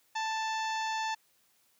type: harmonic tone with a mistuned harmonic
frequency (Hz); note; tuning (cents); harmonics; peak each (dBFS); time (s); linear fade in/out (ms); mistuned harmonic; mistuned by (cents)
882; A5; +4; 1 / 2 / 3 / 4 / 5 / 6 / 7 / 8; -32 / -38 / -42 / -44 / -46 / -48 / -49 / -50; 0.15-1.15; 10; 8; -33
effects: white hiss -69 dBFS RMS until 1.79 s + high-pass 80 Hz 12 dB/octave